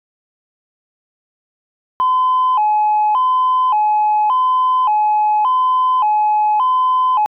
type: tone with vibrato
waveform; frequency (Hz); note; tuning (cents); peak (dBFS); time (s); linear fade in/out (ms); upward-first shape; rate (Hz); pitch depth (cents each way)
sine; 930; A#5; -4; -10; 2-7.26; 0; square; 0.87; 160
effects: tanh soft clip ceiling -8 dBFS